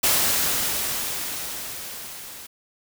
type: noise with level ramp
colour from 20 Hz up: white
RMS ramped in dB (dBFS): -19 to -40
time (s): 0.03-2.47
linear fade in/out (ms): 10
effects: none